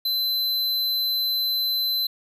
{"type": "tone", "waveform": "square", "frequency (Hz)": 4050, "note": "B7", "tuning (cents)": 43, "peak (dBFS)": -22, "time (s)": [0.05, 2.07], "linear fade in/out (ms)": 5, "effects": []}